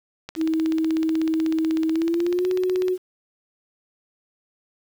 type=click train; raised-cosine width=0.2 ms; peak=-16 dBFS; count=43; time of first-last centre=0.29-2.883 s; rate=16.2 Hz
type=tone with pitch glide; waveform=sine; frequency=320 to 367.6 Hz; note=D#4 to F#4; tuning=+49 to -11 cents; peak=-19 dBFS; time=0.36-2.98 s; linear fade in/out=50 ms; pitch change=+240 cents; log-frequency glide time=1.92-2.49 s
effects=8-bit